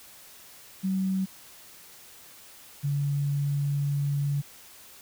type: tone pair in turn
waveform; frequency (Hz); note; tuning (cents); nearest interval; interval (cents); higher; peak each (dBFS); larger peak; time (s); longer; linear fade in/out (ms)
sine; 190 / 142.34; F#3 / C#3; +46 / +46; perfect fourth; 500; first; -24; neither; 0.83-1.26 / 2.83-4.42; second; 20
effects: white hiss -50 dBFS RMS until 5.01 s